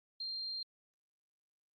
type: tone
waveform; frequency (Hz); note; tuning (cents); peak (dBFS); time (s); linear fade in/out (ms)
sine; 4186; C8; 0; -38; 0.2-0.63; 5
effects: Opus 48 kbps